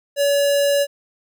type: tone with notch filter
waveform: square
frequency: 568 Hz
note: C#5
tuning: 42 cents sharp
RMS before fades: -17 dBFS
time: 0.16-0.87 s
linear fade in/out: 50 ms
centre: 1300 Hz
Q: 1.3
effects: none